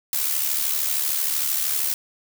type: noise with amplitude modulation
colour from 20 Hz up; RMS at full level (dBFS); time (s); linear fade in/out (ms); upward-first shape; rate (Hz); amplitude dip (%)
blue; -21; 0.13-1.94; 2; sine; 73; 55
effects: none